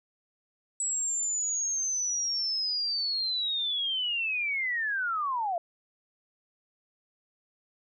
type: linear sweep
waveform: sine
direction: down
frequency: 7820 to 658 Hz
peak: -27 dBFS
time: 0.8-5.58 s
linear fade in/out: 2 ms
effects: none